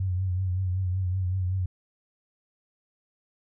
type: tone with vibrato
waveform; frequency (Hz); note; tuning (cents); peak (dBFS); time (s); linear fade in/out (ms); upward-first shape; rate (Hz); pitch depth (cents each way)
sine; 92.5; F#2; 0; -24; 0-1.66; 5; triangle; 5.3; 65
effects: none